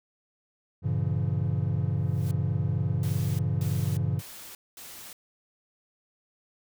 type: chord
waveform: triangle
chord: G diminished seventh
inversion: none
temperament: just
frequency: 98 / 117.6 / 141.12 / 169.34 Hz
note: G2 / Bb2 / Db3 / Fb3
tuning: 0 / +16 / +31 / +47 cents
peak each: -27 / -29 / -27 / -31 dBFS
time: 0.82-4.22 s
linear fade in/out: 50 ms
type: noise with exponential growth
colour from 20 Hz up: white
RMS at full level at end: -45 dBFS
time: 1.93-2.31 s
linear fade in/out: 0 ms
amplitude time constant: 82 ms
type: noise bursts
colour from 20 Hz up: white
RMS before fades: -44 dBFS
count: 4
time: 3.03-5.13 s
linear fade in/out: 2 ms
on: 360 ms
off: 220 ms
effects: none